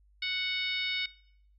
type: harmonic tone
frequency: 740 Hz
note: F#5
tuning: in tune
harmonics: 2 / 3 / 4 / 5 / 6 / 7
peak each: -44 / -34 / -38 / -35 / -41 / -45 dBFS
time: 0.22-1.06 s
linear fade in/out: 5 ms
effects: noise-tail reverb RT60 0.7 s tail -21 dB re dry + added 50 Hz sine -60 dBFS peak until 1.58 s